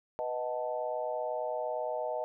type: chord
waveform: sine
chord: B dominant seventh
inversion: none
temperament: equal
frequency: 493.9 / 622.3 / 740 / 880 Hz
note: B4 / D#5 / F#5 / A5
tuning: 0 / 0 / 0 / 0 cents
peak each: -38 / -34 / -40 / -39 dBFS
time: 0.19-2.24 s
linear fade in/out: 0 ms
effects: none